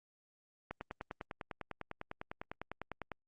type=click train; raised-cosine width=0.5 ms; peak=-25 dBFS; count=25; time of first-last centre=0.71-3.117 s; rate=9.97 Hz; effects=Opus 48 kbps